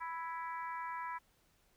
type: harmonic tone with a mistuned harmonic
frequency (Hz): 329.4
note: E4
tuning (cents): -1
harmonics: 3 / 4 / 5 / 6 / 7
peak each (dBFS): -40 / -48 / -49 / -51 / -55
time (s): 0-1.19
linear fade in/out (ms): 20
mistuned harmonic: 5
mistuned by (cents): +18
effects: pink hiss -72 dBFS RMS until 1.76 s